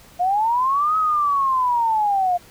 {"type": "linear two-way sweep", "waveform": "sine", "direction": "up then down", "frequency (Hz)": [696, 1282, 696], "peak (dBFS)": -16, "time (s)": [0.19, 2.38], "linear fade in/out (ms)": 20, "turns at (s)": 0.97, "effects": ["pink hiss -48 dBFS RMS until 2.5 s"]}